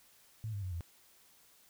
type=tone with pitch steps; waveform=sine; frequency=110 / 100.87 / 92.5 / 84.82 Hz; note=A2 / G2 / F#2 / E2; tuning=0 / +50 / 0 / +50 cents; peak=-36 dBFS; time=0.44-0.808 s; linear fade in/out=0 ms; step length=92 ms; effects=white hiss -64 dBFS RMS until 1.69 s